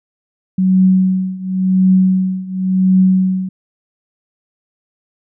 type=tone with tremolo; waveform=sine; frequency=187.1 Hz; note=F#3; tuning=20 cents sharp; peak=-6 dBFS; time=0.58-3.49 s; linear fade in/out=5 ms; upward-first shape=triangle; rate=0.93 Hz; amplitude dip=90%; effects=none